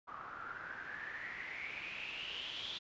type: noise with low-pass filter sweep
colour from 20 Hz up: white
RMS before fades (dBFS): -45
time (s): 0.07-2.79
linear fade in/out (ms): 20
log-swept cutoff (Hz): 1200 to 3500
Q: 8.2
effects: resampled to 16000 Hz